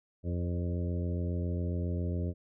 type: harmonic tone with a mistuned harmonic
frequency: 87.31 Hz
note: F2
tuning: in tune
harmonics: 1 / 2 / 3 / 4 / 5 / 6 / 7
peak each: -31 / -37 / -41 / -43 / -45 / -47 / -48 dBFS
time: 0.23-2.34 s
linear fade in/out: 50 ms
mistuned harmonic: 6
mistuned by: +24 cents
effects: none